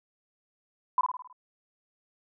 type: tone with echo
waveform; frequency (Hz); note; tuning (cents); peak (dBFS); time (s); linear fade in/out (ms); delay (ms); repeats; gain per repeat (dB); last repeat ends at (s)
sine; 1004; B5; +28; -19; 0.98-1.01; 2; 53; 6; -5; 1.328
effects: none